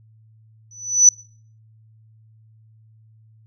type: tone with exponential growth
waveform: sine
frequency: 5970 Hz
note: F#8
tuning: 15 cents sharp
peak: -4 dBFS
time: 0.71-1.09 s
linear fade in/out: 2 ms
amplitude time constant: 81 ms
effects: noise-tail reverb RT60 0.5 s tail -24 dB re dry + added 110 Hz sine -49 dBFS peak until 3.46 s